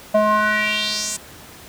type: tone with band-pass filter sweep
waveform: square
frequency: 212.2 Hz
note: G#3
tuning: 38 cents sharp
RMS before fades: -19 dBFS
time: 0.14-1.17 s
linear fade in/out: 10 ms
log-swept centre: 670 to 8200 Hz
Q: 3.3
effects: pink hiss -41 dBFS RMS until 1.68 s + high-pass 60 Hz 12 dB/octave